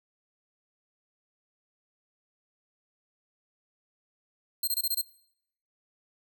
5% pulse tone bursts, 4189 Hz, C8, 1 cent sharp, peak -19 dBFS, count 6, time 4.63-5.015 s, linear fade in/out 5 ms, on 45 ms, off 23 ms, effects noise-tail reverb RT60 0.7 s tail -21 dB re dry

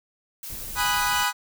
blue noise, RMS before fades -36 dBFS, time 0.43-1.25 s, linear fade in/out 2 ms
brown noise with tremolo, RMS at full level -40 dBFS, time 0.5-1.23 s, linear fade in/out 0 ms, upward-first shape sine, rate 8.4 Hz, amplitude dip 25%
sawtooth chord, G# minor seventh, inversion none, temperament equal with one note detuned, 822 / 987.8 / 1244.5 / 1480 Hz, G#5 / B5 / D#6 / F#6, -18 / 0 / 0 / 0 cents, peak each -25 / -22 / -25 / -23 dBFS, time 0.75-1.33 s, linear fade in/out 50 ms
effects none

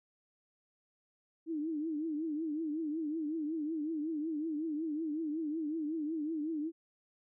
sine tone with vibrato, 311.1 Hz, D#4, in tune, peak -33 dBFS, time 1.46-6.72 s, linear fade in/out 50 ms, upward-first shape triangle, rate 5.4 Hz, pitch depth 130 cents each way, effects none

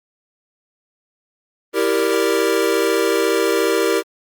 square chord, E half-diminished seventh, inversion none, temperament equal, 329.6 / 392 / 466.2 / 587.3 Hz, E4 / G4 / Bb4 / D5, 0 / 0 / 0 / 0 cents, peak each -23 / -20 / -20 / -26 dBFS, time 1.73-4.03 s, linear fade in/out 50 ms, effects Opus 24 kbps

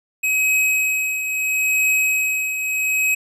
square tone with tremolo, 2543 Hz, D#7, 37 cents sharp, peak -15 dBFS, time 0.23-3.15 s, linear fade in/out 10 ms, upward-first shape triangle, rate 0.75 Hz, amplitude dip 60%, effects resampled to 32000 Hz

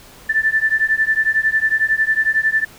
sine beating tone pair, 1760 / 1771 Hz, A6 / A6, 0 / +11 cents, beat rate 11 Hz, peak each -17 dBFS, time 0.29-2.65 s, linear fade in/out 10 ms, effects pink hiss -43 dBFS RMS until 2.78 s

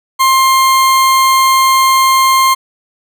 40% pulse tone, 1058 Hz, C6, 19 cents sharp, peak -6 dBFS, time 0.19-2.55 s, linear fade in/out 20 ms, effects none

